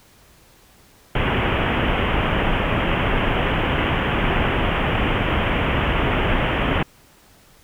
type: low-pass noise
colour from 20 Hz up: pink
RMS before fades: -20 dBFS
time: 1.15-6.83 s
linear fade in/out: 5 ms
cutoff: 3200 Hz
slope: 96 dB/octave
effects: pink hiss -52 dBFS RMS until 7.63 s